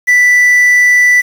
triangle tone with quantisation, 1975.5 Hz, B6, in tune, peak -3 dBFS, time 0.07-1.22 s, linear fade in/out 20 ms, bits 5, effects none

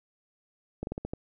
slowing click train, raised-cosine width 2 ms, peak -20 dBFS, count 6, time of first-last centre 0.83-1.135 s, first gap 41 ms, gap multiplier 1.2, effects none

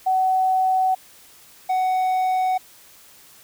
sine / triangle tone pair in turn, 752 / 745.1 Hz, F#5 / F#5, +28 / +12 cents, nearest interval unison, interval 16 cents, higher first, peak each -16 dBFS, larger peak neither, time 0.06-0.95 / 1.69-2.58 s, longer neither, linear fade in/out 10 ms, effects white hiss -49 dBFS RMS until 3.43 s

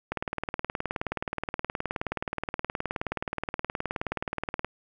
click train, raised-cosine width 0.5 ms, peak -14 dBFS, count 87, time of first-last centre 0.12-4.646 s, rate 19 Hz, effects none

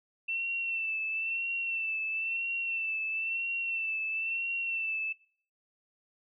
sine tone with vibrato, 2682 Hz, E7, 29 cents sharp, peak -30 dBFS, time 0.28-5.13 s, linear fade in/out 10 ms, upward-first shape sine, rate 1 Hz, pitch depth 39 cents each way, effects noise-tail reverb RT60 0.5 s tail -21 dB re dry

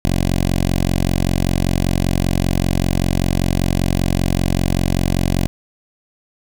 10% pulse tone with notch filter, 45.14 Hz, F#1, 42 cents flat, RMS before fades -17 dBFS, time 0.05-5.47 s, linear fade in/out 0 ms, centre 1300 Hz, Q 1.1, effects none

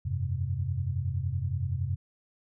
sine chord, F suspended second, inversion none, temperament equal, 87.31 / 98 / 130.81 Hz, F2 / G2 / C3, 0 / 0 / 0 cents, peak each -32 dBFS, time 0.05-1.96 s, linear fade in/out 10 ms, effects none

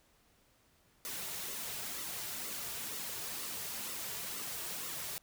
white noise with flanger, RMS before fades -41 dBFS, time 1.05-5.18 s, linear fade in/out 0 ms, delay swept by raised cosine 1.2 to 3.9 ms, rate 2.1 Hz, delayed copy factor -0.55, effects pink hiss -69 dBFS RMS until 5.22 s

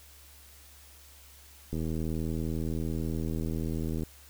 click train, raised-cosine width 3 ms, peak -21 dBFS, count 186, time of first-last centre 1.73-4.034 s, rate 80.3 Hz, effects added 70 Hz sine -55 dBFS peak until 4.29 s + white hiss -55 dBFS RMS until 4.29 s

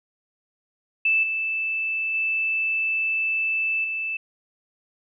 sine tone with level steps, 2637 Hz, E7, in tune, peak -17 / -23 / -21 / -25 dBFS, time 1.05-4.17 s, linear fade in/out 5 ms, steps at 1.23 / 2.14 / 3.84 s, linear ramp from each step 5 ms, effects none

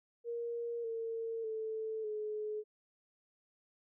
sine tone with pitch steps, 470 / 454.8 / 440 / 425.8 Hz, A#4 / A#4 / A4 / G#4, +14 / -43 / 0 / +43 cents, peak -36 dBFS, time 0.24-2.64 s, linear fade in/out 50 ms, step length 600 ms, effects none

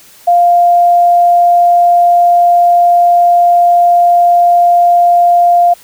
sine tone, 698.5 Hz, F5, in tune, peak -4 dBFS, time 0.27-5.74 s, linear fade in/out 10 ms, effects white hiss -40 dBFS RMS until 5.83 s

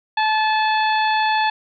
harmonic tone, 867 Hz, A5, 26 cents flat, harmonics 1 / 2 / 3 / 4 / 5, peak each -17 / -23 / -27 / -29 / -31 dBFS, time 0.17-1.5 s, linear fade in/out 5 ms, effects none

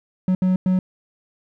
triangle tone bursts at uneven times, 185 Hz, F#3, in tune, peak -13 dBFS, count 3, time 0.28-0.35 / 0.42-0.56 / 0.66-0.79 s, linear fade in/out 2 ms, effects none

